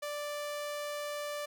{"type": "tone", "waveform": "sawtooth", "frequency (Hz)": 587.3, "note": "D5", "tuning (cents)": 0, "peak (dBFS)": -32, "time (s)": [0.02, 1.46], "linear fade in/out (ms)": 10, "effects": []}